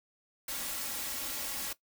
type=noise with comb filter; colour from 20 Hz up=white; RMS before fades=-37 dBFS; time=0.48-1.73 s; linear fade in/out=5 ms; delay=3.6 ms; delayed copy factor=+0.7; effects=noise-tail reverb RT60 0.1 s tail -17 dB re dry